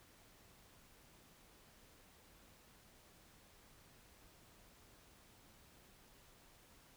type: silence
effects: pink hiss -65 dBFS RMS until 6.96 s